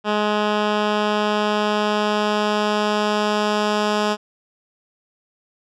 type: tone with low-pass filter sweep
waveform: 10% pulse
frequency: 210 Hz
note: G#3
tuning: 19 cents sharp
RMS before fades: -20 dBFS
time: 0.04-4.17 s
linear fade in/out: 50 ms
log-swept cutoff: 3300 to 5400 Hz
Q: 0.98
effects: none